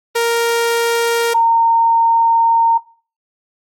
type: tone pair in turn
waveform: sawtooth / sine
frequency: 466.2 / 918.5 Hz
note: A#4 / A#5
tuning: 0 / -26 cents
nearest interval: octave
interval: 1174 cents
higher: second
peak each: -9 dBFS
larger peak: neither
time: 0.15-1.34 / 1.34-2.78 s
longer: second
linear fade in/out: 10 ms
effects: noise-tail reverb RT60 0.4 s tail -19 dB re dry + MP3 64 kbps